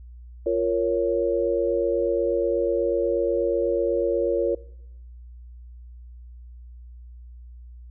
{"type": "chord", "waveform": "sine", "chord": "Bb minor", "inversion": "second", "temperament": "equal", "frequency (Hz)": [349.2, 466.2, 554.4], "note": ["F4", "Bb4", "Db5"], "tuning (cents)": [0, 0, 0], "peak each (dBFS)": [-25, -24, -24], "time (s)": [0.46, 4.55], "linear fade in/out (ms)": 5, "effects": ["noise-tail reverb RT60 0.8 s tail -21 dB re dry", "added 60 Hz sine -40 dBFS peak until 7.9 s"]}